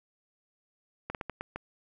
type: slowing click train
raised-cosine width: 0.5 ms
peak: -20 dBFS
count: 6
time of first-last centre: 1.1-1.56 s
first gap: 48 ms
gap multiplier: 1.33
effects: none